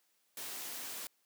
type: noise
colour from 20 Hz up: white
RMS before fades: -43 dBFS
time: 0.37-1.07 s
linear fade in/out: 2 ms
effects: white hiss -75 dBFS RMS until 1.25 s + high-pass 200 Hz 12 dB/octave